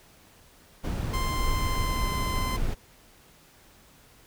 brown noise, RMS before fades -28 dBFS, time 0.83-2.75 s, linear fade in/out 20 ms
sawtooth tone with pitch glide, 1046.5 to 1033.3 Hz, C6 to C6, 0 to -22 cents, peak -27 dBFS, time 1.13-2.57 s, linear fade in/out 10 ms, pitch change -22 cents, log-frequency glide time 1.24-2.14 s
effects pink hiss -56 dBFS RMS until 4.26 s

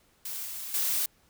blue noise with level steps, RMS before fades -36 / -38 / -28 dBFS, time 0.25-1.06 s, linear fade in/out 5 ms, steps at 0.45 / 0.74 s, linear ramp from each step 2 ms, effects pink hiss -65 dBFS RMS until 1.29 s

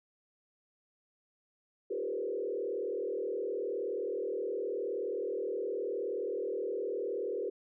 sine tone with frequency modulation, 436.1 Hz, A4, 15 cents flat, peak -32 dBFS, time 1.9-7.5 s, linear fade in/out 10 ms, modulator 39.1 Hz, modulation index 1.9, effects none

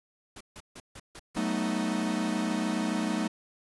pink noise bursts, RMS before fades -45 dBFS, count 6, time 0.36-1.392 s, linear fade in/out 5 ms, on 47 ms, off 150 ms
45% pulse chord, B dominant seventh, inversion second, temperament equal with one note detuned, 188.01 / 220 / 246.9 / 311.1 Hz, F#3 / A3 / B3 / D#4, +28 / 0 / 0 / 0 cents, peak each -34 / -31 / -35 / -33 dBFS, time 1.36-3.28 s, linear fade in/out 10 ms
effects resampled to 24000 Hz

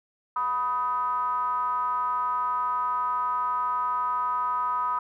triangle ring-modulated tone, 134 Hz, C3, 42 cents sharp, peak -19 dBFS, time 0.36-4.99 s, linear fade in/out 5 ms, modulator 1120 Hz, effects none

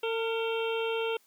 harmonic tone with a mistuned harmonic, 452.5 Hz, A4, 48 cents sharp, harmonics 1 / 2 / 3 / 5 / 6 / 7 / 8, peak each -29 / -38 / -40 / -45 / -38 / -40 / -50 dBFS, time 0.03-1.17 s, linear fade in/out 5 ms, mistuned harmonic 3, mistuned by +37 cents, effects white hiss -65 dBFS RMS until 1.26 s + high-pass 200 Hz 12 dB/octave

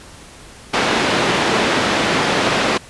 pink band-pass noise, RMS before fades -17 dBFS, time 0.73-2.78 s, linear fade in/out 10 ms, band 220 to 3800 Hz, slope 12 dB/octave, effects pink hiss -40 dBFS RMS until 2.89 s + resampled to 24000 Hz

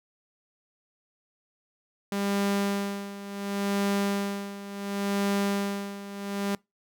sawtooth tone with tremolo, 200 Hz, G3, 35 cents sharp, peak -20 dBFS, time 2.12-6.55 s, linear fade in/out 2 ms, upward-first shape sine, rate 0.7 Hz, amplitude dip 80%, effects noise-tail reverb RT60 0.2 s tail -24 dB re dry

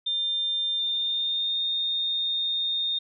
sine tone with pitch glide, 3600 to 3663 Hz, A7 to A#7, +39 to -31 cents, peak -24 dBFS, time 0.06-2.99 s, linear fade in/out 10 ms, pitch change +30 cents, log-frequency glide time 0.75-1.61 s, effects none

